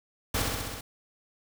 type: noise with echo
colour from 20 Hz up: pink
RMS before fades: -28 dBFS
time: 0.34-0.42 s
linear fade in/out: 5 ms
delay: 65 ms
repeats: 6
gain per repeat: -2 dB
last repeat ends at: 0.81 s
effects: none